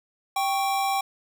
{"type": "tone pair together", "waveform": "square", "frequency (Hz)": [784, 1108.7], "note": ["G5", "C#6"], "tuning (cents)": [0, 0], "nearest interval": "tritone", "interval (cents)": 600, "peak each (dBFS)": [-24, -31], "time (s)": [0.36, 1.01], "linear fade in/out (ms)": 5, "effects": []}